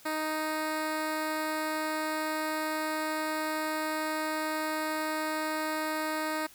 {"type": "tone with notch filter", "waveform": "10% pulse", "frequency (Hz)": 311.1, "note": "D#4", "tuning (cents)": 0, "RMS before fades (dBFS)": -32, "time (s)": [0.05, 6.47], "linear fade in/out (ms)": 10, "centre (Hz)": 6200, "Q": 1.9, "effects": ["white hiss -55 dBFS RMS until 6.54 s"]}